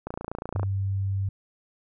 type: click train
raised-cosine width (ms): 1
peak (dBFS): -18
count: 17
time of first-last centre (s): 0.07-0.631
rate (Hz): 28.5
type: tone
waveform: sine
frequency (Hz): 97.6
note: G2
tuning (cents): -7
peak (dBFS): -24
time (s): 0.55-1.29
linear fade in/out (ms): 5
effects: none